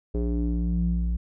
square tone with low-pass filter sweep, 58.6 Hz, A#1, 10 cents sharp, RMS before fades -25 dBFS, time 0.14-1.17 s, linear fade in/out 10 ms, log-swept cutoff 420 to 120 Hz, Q 3.4, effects none

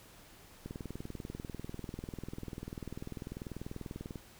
click train, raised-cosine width 3 ms, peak -28 dBFS, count 72, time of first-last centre 0.66-4.158 s, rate 20.3 Hz, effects pink hiss -57 dBFS RMS until 4.39 s

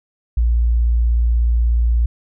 sine tone, 58.27 Hz, A#1, in tune, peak -12 dBFS, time 0.37-2.06 s, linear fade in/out 5 ms, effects none

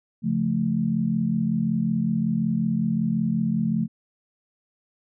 sine chord, Db augmented, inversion none, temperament equal, 138.59 / 174.61 / 220 Hz, Db3 / F3 / A3, 0 / 0 / 0 cents, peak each -29 / -25 / -23 dBFS, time 0.22-3.88 s, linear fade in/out 50 ms, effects none

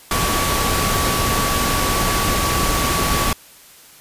sine tone in noise, 1137 Hz, C#6, 44 cents sharp, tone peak -23 dBFS, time 0.11-3.33 s, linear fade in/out 2 ms, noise pink, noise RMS -19 dBFS, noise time 0.11-3.33 s, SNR -7 dB, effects white hiss -45 dBFS RMS until 4 s + resampled to 32000 Hz

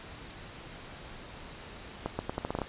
accelerating click train, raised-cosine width 1 ms, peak -17 dBFS, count 9, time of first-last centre 2.06-2.617 s, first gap 130 ms, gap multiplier 0.81, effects pink hiss -46 dBFS RMS until 2.68 s + resampled to 8000 Hz

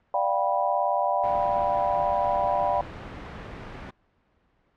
sine chord, G dominant seventh, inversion second, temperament just, 588 / 705.6 / 784 / 980 Hz, D5 / F5 / G5 / B5, +2 / +18 / 0 / -14 cents, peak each -27 dBFS, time 0.14-2.81 s, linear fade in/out 2 ms
pink noise, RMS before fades -38 dBFS, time 1.23-3.91 s, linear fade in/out 10 ms
effects pink hiss -67 dBFS RMS until 4.76 s + low-pass 2000 Hz 12 dB/octave

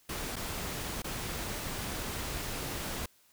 pink noise with dropouts, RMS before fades -37 dBFS, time 0.09-3.06 s, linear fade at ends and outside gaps 5 ms, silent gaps 0.358-0.364 / 1.021-1.042 s, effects white hiss -65 dBFS RMS until 3.32 s

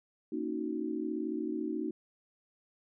sine chord, D# minor seventh, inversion second, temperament equal, 233.1 / 277.2 / 311.1 / 370 Hz, A#3 / C#4 / D#4 / F#4, 0 / 0 / 0 / 0 cents, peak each -39 / -40 / -35 / -39 dBFS, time 0.32-1.91 s, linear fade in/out 5 ms, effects none

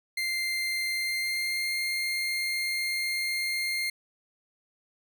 30% pulse tone with pitch glide, 2093 to 2116 Hz, C7 to C7, 0 to +19 cents, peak -25 dBFS, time 0.17-3.9 s, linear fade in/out 5 ms, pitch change +19 cents, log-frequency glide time 0.95-1.74 s, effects none

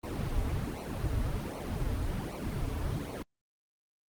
brown noise with flanger, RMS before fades -33 dBFS, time 0.03-3.23 s, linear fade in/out 10 ms, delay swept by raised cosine 0.58 to 5.78 ms, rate 1.3 Hz, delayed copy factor -0.95, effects Opus 32 kbps

